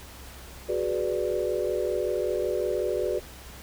sine chord, G# half-diminished seventh, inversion third, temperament equal, 370 / 415.3 / 493.9 / 587.3 Hz, F#4 / G#4 / B4 / D5, 0 / 0 / 0 / 0 cents, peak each -29 / -31 / -30 / -31 dBFS, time 0.68-3.2 s, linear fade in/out 20 ms, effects added 64 Hz sine -46 dBFS peak until 3.62 s + pink hiss -46 dBFS RMS until 3.62 s

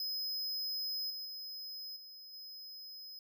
square tone with level steps, 5070 Hz, D#8, 32 cents sharp, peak -36 / -41 / -43 / -50 / -47 dBFS, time 0-3.19 s, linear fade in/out 2 ms, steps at 1.1 / 1.25 / 1.96 / 2.33 s, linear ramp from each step 5 ms, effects none

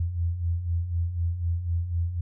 sine beating tone pair, 82.41 / 86.41 Hz, E2 / F2, 0 / -18 cents, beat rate 4 Hz, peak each -32 / -25 dBFS, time 0-2.21 s, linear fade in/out 5 ms, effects none

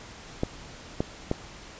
clicks, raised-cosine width 2 ms, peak -11 dBFS, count 3, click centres 0.434 / 1.005 / 1.314 s, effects pink hiss -45 dBFS RMS until 1.79 s + resampled to 16000 Hz

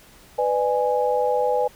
sine chord, G# diminished, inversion first, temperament just, 498.4 / 598 / 830.6 Hz, B4 / D5 / G#5, +16 / +31 / 0 cents, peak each -21 / -25 / -23 dBFS, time 0.38-1.68 s, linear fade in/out 10 ms, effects pink hiss -50 dBFS RMS until 1.75 s

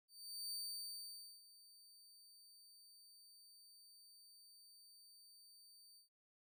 sawtooth tone with ADSR envelope, 4600 Hz, D8, 37 cents flat, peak -40 dBFS, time 0.08-6.09 s, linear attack 440 ms, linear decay 890 ms, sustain -19 dB, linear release 120 ms, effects none

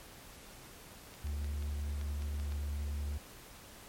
clicks, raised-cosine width 0.2 ms, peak -33 dBFS, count 8, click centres 1.14 / 1.27 / 1.445 / 1.625 / 2.013 / 2.222 / 2.399 / 2.522 s
triangle tone, 72.6 Hz, D2, 19 cents flat, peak -32 dBFS, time 1.24-3.18 s, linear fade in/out 5 ms
effects pink hiss -53 dBFS RMS until 3.88 s + MP3 64 kbps

